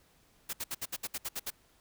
white noise bursts, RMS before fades -36 dBFS, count 10, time 0.49-1.505 s, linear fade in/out 10 ms, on 43 ms, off 65 ms, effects pink hiss -66 dBFS RMS until 1.8 s

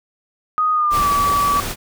sine tone with pitch glide, 1244.5 to 1147.8 Hz, D#6 to D6, 0 to -40 cents, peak -14 dBFS, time 0.58-1.6 s, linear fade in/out 0 ms, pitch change -140 cents, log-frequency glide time 0.73-1.09 s
pink noise, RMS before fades -25 dBFS, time 0.9-1.76 s, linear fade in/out 50 ms
effects none

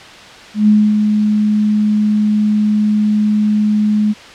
sine tone with ADSR envelope, 211.3 Hz, G#3, 30 cents sharp, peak -5 dBFS, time 0.54-4.14 s, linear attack 140 ms, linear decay 250 ms, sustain -5 dB, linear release 31 ms, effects white hiss -35 dBFS RMS until 4.34 s + low-pass 4000 Hz 12 dB/octave

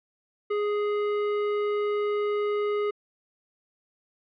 sine tone with hard clipping, 415.3 Hz, G#4, in tune, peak -26 dBFS, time 0.5-2.91 s, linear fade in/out 10 ms, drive 13 dB, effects low-pass 3000 Hz 12 dB/octave

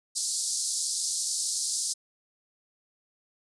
white band-pass noise, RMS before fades -30 dBFS, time 0.15-1.94 s, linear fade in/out 20 ms, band 4300 to 9900 Hz, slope 48 dB/octave, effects resampled to 24000 Hz

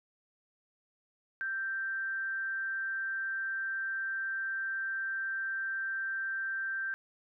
sine tone with frequency modulation, 1570 Hz, G6, 2 cents sharp, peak -32 dBFS, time 1.41-6.94 s, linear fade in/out 0 ms, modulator 216 Hz, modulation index 0.21, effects none

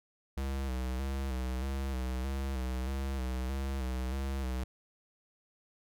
square tone with vibrato, 65.6 Hz, C2, 5 cents sharp, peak -33 dBFS, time 0.37-4.64 s, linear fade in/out 5 ms, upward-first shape square, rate 1.6 Hz, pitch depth 51 cents each way, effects none

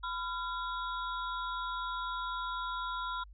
square ring-modulated tone, 1192 Hz, D6, 25 cents sharp, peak -32 dBFS, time 0.03-3.24 s, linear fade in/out 10 ms, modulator 188 Hz, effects added 50 Hz sine -50 dBFS peak until 3.33 s + resampled to 11025 Hz

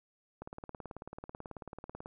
click train, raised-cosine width 1 ms, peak -29 dBFS, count 31, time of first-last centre 0.42-2.059 s, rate 18.3 Hz, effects none

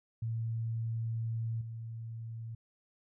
sine tone with level steps, 113.8 Hz, A#2, 41 cents flat, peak -32 / -39 dBFS, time 0.22-2.55 s, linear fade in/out 5 ms, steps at 1.61 s, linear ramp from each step 5 ms, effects none

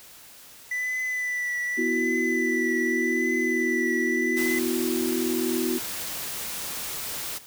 triangle tone with vibrato, 1984 Hz, B6, 7 cents sharp, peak -24 dBFS, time 0.71-4.59 s, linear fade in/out 5 ms, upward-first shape triangle, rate 0.85 Hz, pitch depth 32 cents each way
sine chord, B suspended fourth, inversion none, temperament just, 246.9 / 329.3 / 370.4 Hz, B3 / E4 / F#4, 0 / -2 / +2 cents, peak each -28 dBFS, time 1.77-5.79 s, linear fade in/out 20 ms
white noise, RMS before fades -33 dBFS, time 4.36-7.39 s, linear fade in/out 20 ms
effects white hiss -48 dBFS RMS until 7.46 s

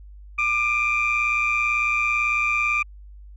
sine tone cluster, 1196 / 2368 / 2486 Hz, D6 / D7 / D#7, +31 / +14 / -2 cents, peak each -24 / -20 / -25 dBFS, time 0.38-2.83 s, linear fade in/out 10 ms, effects tanh soft clip ceiling -14 dBFS + added 50 Hz sine -40 dBFS peak until 3.36 s

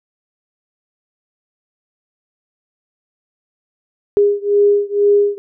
sine beating tone pair, 407.3 / 409.4 Hz, G#4 / G#4, -34 / -25 cents, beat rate 2.1 Hz, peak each -13 / -14 dBFS, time 4.17-5.38 s, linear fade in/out 0 ms, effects none

